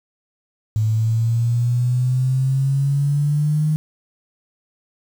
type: exponential sweep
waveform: sine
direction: up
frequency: 108 to 155.1 Hz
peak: -15 dBFS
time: 0.76-3.76 s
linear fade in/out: 0 ms
effects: 7-bit